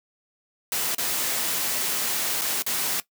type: noise with dropouts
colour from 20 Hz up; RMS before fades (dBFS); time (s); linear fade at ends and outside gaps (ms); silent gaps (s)
white; -26; 0.72-3; 1; 0.948-0.982 / 2.412-2.417 / 2.622-2.664
effects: noise-tail reverb RT60 0.1 s tail -17 dB re dry + high-pass 150 Hz 12 dB/octave